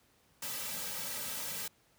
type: noise with comb filter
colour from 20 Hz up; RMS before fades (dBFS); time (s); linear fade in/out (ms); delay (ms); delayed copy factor
white; -39; 0.42-1.68; 5; 2.8; -0.85
effects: pink hiss -68 dBFS RMS until 1.98 s + high-pass 60 Hz 12 dB/octave